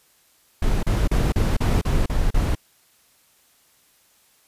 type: noise bursts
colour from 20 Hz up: brown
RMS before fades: -19 dBFS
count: 8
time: 0.62-2.552 s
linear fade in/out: 5 ms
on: 210 ms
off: 36 ms
effects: white hiss -59 dBFS RMS until 4.47 s + resampled to 32000 Hz